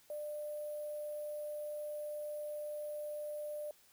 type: tone with sample-and-hold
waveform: sine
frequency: 597 Hz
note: D5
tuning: 28 cents sharp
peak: -39 dBFS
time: 0.1-3.71 s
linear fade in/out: 2 ms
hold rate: 11025 Hz
effects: white hiss -66 dBFS RMS until 3.92 s

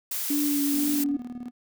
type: noise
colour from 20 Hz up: blue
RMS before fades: -30 dBFS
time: 0.11-1.04 s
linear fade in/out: 5 ms
type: tone with vibrato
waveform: sine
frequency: 288.1 Hz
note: D4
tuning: 33 cents flat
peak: -23 dBFS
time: 0.3-1.17 s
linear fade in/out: 5 ms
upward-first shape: sine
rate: 2.1 Hz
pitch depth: 22 cents each way
type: tone with tremolo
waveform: triangle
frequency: 244.7 Hz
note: B3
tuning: 16 cents flat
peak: -30 dBFS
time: 0.72-1.51 s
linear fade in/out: 20 ms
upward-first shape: square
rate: 19 Hz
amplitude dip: 65%
effects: none

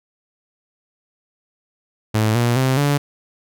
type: tone with pitch steps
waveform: sawtooth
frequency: 108.9 / 119.44 / 131.01 / 143.69 Hz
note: A2 / A#2 / C3 / D3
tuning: -17 / +43 / +3 / -37 cents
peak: -11 dBFS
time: 2.14-2.98 s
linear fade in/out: 10 ms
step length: 210 ms
effects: none

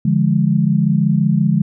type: chord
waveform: sine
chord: D diminished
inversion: none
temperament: equal with one note detuned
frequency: 146.83 / 172.41 / 207.7 Hz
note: D3 / F3 / Ab3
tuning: 0 / -22 / 0 cents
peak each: -16 dBFS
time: 0.05-1.62 s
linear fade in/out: 5 ms
effects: none

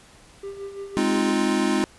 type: tone with tremolo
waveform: triangle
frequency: 396.2 Hz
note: G4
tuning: 18 cents sharp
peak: -28 dBFS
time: 0.43-1.31 s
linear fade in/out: 5 ms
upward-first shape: sine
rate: 5.9 Hz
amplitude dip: 60%
type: chord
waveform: square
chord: F minor seventh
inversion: first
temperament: equal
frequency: 207.7 / 261.6 / 311.1 / 349.2 Hz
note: Ab3 / C4 / Eb4 / F4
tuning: 0 / 0 / 0 / 0 cents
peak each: -26 dBFS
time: 0.97-1.84 s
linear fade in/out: 0 ms
effects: pink hiss -51 dBFS RMS until 1.98 s + resampled to 24000 Hz

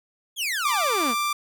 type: exponential sweep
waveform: sawtooth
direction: down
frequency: 3448 to 207.7 Hz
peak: -21 dBFS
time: 0.36-1.15 s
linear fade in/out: 50 ms
type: tone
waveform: sawtooth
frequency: 1180 Hz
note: D6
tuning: 8 cents sharp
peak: -19 dBFS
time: 0.65-1.33 s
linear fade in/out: 5 ms
effects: none

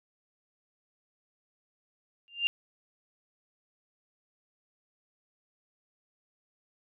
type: tone with exponential growth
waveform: sine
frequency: 2794 Hz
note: F7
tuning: in tune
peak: -20 dBFS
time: 2.28-2.47 s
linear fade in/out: 0 ms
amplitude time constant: 41 ms
effects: none

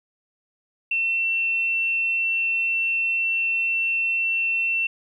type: tone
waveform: sine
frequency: 2699 Hz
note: E7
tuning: 40 cents sharp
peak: -20 dBFS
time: 0.91-4.87 s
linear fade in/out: 5 ms
effects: 10-bit

